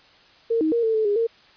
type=tone with pitch steps; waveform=sine; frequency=458.5 / 315 / 468.1 / 446.6 / 436.8 / 409.4 / 458.5 Hz; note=A#4 / D#4 / A#4 / A4 / A4 / G#4 / A#4; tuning=-29 / +21 / +7 / +26 / -13 / -25 / -29 cents; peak=-18 dBFS; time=0.5-1.27 s; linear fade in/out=10 ms; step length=110 ms; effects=white hiss -53 dBFS RMS until 1.56 s + resampled to 11025 Hz